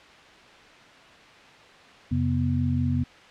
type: tone cluster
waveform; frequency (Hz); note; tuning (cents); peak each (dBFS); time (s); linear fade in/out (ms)
sine; 89.4 / 134.6 / 244.9; F2 / C3 / B3; +41 / +49 / -14; -26; 2.11-3.04; 10
effects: white hiss -49 dBFS RMS until 3.3 s + low-pass 3000 Hz 12 dB/octave